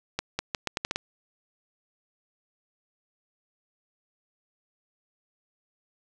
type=accelerating click train; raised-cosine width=0.2 ms; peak=-10 dBFS; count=8; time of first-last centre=0.19-0.959 s; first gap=200 ms; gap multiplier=0.79; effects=none